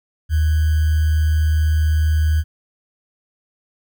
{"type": "tone with sample-and-hold", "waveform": "sine", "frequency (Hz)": 77.78, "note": "D#2", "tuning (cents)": 0, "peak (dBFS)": -13, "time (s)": [0.29, 2.44], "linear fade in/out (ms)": 50, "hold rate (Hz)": 1575, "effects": []}